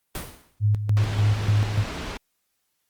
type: noise with exponential decay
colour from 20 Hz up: pink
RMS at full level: -29 dBFS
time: 0.15-0.59 s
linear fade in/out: 2 ms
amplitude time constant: 94 ms
type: tone with tremolo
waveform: sine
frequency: 104.7 Hz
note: G#2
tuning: 15 cents sharp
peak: -16 dBFS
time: 0.6-1.85 s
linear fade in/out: 50 ms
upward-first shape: square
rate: 3.4 Hz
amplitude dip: 65%
type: low-pass noise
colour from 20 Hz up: pink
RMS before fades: -33 dBFS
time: 0.97-2.17 s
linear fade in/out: 0 ms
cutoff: 4500 Hz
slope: 12 dB/octave
effects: white hiss -74 dBFS RMS until 2.89 s + Opus 32 kbps